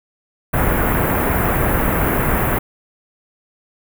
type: band-stop noise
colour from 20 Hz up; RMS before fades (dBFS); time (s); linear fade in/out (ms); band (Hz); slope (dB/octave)
pink; -17; 0.53-2.59; 10; 2000 to 13000; 24
effects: none